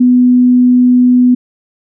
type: tone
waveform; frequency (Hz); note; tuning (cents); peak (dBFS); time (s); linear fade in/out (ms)
sine; 248.5; B3; +11; -4; 0-1.35; 10
effects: none